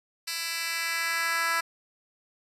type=tone with high-pass filter sweep; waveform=10% pulse; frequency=332.3 Hz; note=E4; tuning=14 cents sharp; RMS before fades=-29 dBFS; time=0.27-1.61 s; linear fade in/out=10 ms; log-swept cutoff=3400 to 1300 Hz; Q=1.4; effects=resampled to 32000 Hz